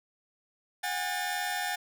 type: tone cluster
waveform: sawtooth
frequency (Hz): 729 / 811 / 1783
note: F#5 / G#5 / A6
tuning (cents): -26 / -41 / +22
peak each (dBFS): -31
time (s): 0.83-1.76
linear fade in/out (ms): 10
effects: none